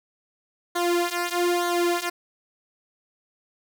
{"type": "tone with flanger", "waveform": "sawtooth", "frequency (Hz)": 349.4, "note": "F4", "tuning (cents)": 1, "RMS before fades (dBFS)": -24, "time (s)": [0.75, 2.1], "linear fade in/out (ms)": 10, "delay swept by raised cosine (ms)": [0.38, 3.18], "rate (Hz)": 1.1, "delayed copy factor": -0.9, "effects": []}